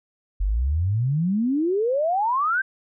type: exponential sweep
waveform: sine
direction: up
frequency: 44.24 to 1600 Hz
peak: -19 dBFS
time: 0.4-2.62 s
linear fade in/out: 10 ms
effects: none